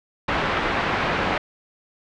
white low-pass noise, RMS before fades -23 dBFS, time 0.28-1.38 s, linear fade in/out 5 ms, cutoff 1800 Hz, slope 12 dB/octave, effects low-pass 4000 Hz 12 dB/octave

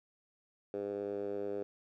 10% pulse tone with band-pass filter, 101 Hz, G#2, 48 cents flat, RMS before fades -38 dBFS, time 0.74-1.63 s, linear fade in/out 0 ms, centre 440 Hz, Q 3.8, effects none

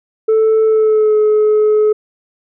sine tone with pitch glide, 440 to 426.5 Hz, A4 to G#4, 0 to +46 cents, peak -6 dBFS, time 0.28-1.93 s, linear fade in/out 10 ms, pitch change -54 cents, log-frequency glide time 0.65-1.17 s, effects tanh soft clip ceiling -7 dBFS

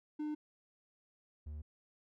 triangle tone pair in turn, 301.8 / 75.19 Hz, D4 / D2, +47 / +41 cents, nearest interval 2 octaves, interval 2406 cents, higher first, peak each -34 / -40 dBFS, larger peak first, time 0.19-0.35 / 1.46-1.62 s, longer neither, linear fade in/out 10 ms, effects none

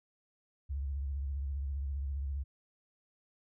sine tone with vibrato, 69.3 Hz, C#2, in tune, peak -33 dBFS, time 0.69-2.44 s, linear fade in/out 20 ms, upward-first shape triangle, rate 15 Hz, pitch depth 120 cents each way, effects none

